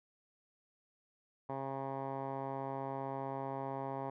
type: tone with low-pass filter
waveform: 10% pulse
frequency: 135.5 Hz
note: C#3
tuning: 39 cents flat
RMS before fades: -40 dBFS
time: 1.49-4.1 s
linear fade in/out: 5 ms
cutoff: 1000 Hz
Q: 2.9
effects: none